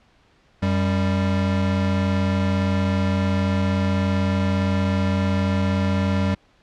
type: tone pair together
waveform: square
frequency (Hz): 92.5 / 196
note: F#2 / G3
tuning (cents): 0 / 0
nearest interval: octave + minor second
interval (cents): 1300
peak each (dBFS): -22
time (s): 0.62-6.35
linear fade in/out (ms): 10
effects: pink hiss -58 dBFS RMS until 6.62 s + low-pass 4000 Hz 12 dB/octave